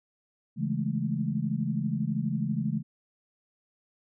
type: chord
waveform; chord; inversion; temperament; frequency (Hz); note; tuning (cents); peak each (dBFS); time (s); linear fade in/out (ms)
sine; A major seventh; first; equal; 138.59 / 164.81 / 207.7 / 220; C#3 / E3 / G#3 / A3; 0 / 0 / 0 / 0; -32; 0.56-2.83; 50
effects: none